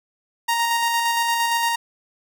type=tone with tremolo; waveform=sawtooth; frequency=932.3 Hz; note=A#5; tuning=in tune; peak=-14 dBFS; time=0.48-1.76 s; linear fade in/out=10 ms; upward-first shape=square; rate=8.7 Hz; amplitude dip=25%; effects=none